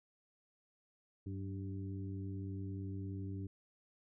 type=harmonic tone with a mistuned harmonic; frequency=97.4 Hz; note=G2; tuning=11 cents flat; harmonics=1 / 2 / 3 / 4; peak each=-41 / -48 / -47 / -54 dBFS; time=1.26-3.47 s; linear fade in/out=5 ms; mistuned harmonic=2; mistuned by=-53 cents; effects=none